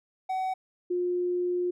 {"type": "tone pair in turn", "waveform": ["triangle", "sine"], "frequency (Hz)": [753, 356.3], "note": ["F#5", "F4"], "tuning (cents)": [30, 35], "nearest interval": "octave + minor second", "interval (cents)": 1295, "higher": "first", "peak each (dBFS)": -25, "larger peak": "neither", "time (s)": [[0.29, 0.54], [0.9, 1.71]], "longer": "second", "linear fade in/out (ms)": 10, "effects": []}